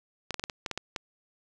clicks, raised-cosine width 0.2 ms, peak -15 dBFS, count 9, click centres 0.307 / 0.343 / 0.396 / 0.439 / 0.498 / 0.662 / 0.713 / 0.776 / 0.962 s, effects none

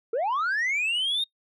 sine linear sweep, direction up, 424.9 to 3729 Hz, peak -21 dBFS, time 0.13-1.24 s, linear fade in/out 5 ms, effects noise-tail reverb RT60 0.1 s tail -24 dB re dry + tanh soft clip ceiling -22 dBFS

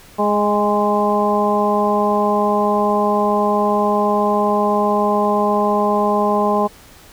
harmonic tone with a mistuned harmonic, 207.7 Hz, G#3, in tune, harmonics 1 / 2 / 3 / 4 / 5, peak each -20 / -20 / -20 / -20 / -20 dBFS, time 0.18-6.68 s, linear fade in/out 20 ms, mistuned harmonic 4, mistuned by -16 cents, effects pink hiss -44 dBFS RMS until 7.12 s

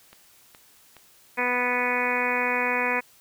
click train, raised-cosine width 0.3 ms, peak -30 dBFS, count 4, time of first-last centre 0.13-1.385 s, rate 2.39 Hz
harmonic tone, 246.9 Hz, B3, in tune, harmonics 1 / 2 / 3 / 4 / 5 / 6 / 7 / 8 / 9 / 10, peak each -34 / -30 / -34 / -29 / -37 / -35 / -31 / -31 / -30 / -30 dBFS, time 1.37-3.01 s, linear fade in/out 20 ms
effects white hiss -56 dBFS RMS until 3.2 s

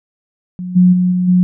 sine tone with level steps, 180.9 Hz, F#3, 39 cents flat, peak -21 / -5 / -10 / -12 / -7 dBFS, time 0.59-1.43 s, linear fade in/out 0 ms, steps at 0.75 / 0.92 / 1.11 / 1.27 s, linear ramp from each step 20 ms, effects none

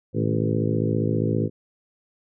harmonic tone with a mistuned harmonic, 55 Hz, A1, in tune, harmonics 2 / 3 / 4 / 5 / 6 / 7 / 8 / 9, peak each -25 / -27 / -28 / -29 / -30 / -30 / -31 / -32 dBFS, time 0.13-1.5 s, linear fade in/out 50 ms, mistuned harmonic 3, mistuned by -79 cents, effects none

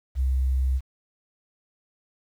sine tone, 65.41 Hz, C2, in tune, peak -19 dBFS, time 0.15-0.81 s, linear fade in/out 50 ms, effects tanh soft clip ceiling -16 dBFS + 9-bit

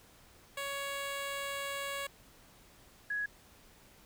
10% pulse / sine tone pair in turn, 558 / 1672.1 Hz, C#5 / G#6, +11 / +11 cents, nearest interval octave + perfect fifth, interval 1900 cents, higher second, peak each -28 / -32 dBFS, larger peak first, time 0.57-2.07 / 3.1-3.26 s, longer first, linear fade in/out 5 ms, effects pink hiss -60 dBFS RMS until 4.05 s

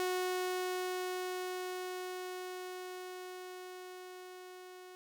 sawtooth tone with level ramp, 366.4 Hz, F#4, 17 cents flat, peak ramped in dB -28 to -46 dBFS, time 0-4.95 s, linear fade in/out 0 ms, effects none

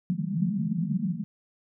pink band-pass noise, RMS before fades -28 dBFS, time 0.1-1.24 s, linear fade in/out 0 ms, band 150 to 220 Hz, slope 96 dB/octave, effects none

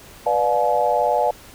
sine chord, B diminished seventh, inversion none, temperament just, 493.9 / 592.7 / 711.2 / 853.4 Hz, B4 / D5 / F5 / Ab5, 0 / +16 / +31 / +47 cents, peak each -23 / -21 / -21 / -21 dBFS, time 0.26-1.31 s, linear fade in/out 5 ms, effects pink hiss -44 dBFS RMS until 1.54 s

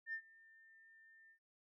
sine tone with ADSR envelope, 1799 Hz, A6, 38 cents sharp, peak -38 dBFS, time 0.06-1.39 s, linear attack 72 ms, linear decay 77 ms, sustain -24 dB, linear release 84 ms, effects tanh soft clip ceiling -34 dBFS

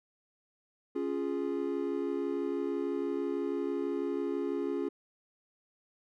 triangle chord, Db major, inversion none, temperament equal, 277.2 / 349.2 / 415.3 Hz, Db4 / F4 / Ab4, 0 / 0 / 0 cents, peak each -33 dBFS, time 0.95-4.89 s, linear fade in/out 10 ms, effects none

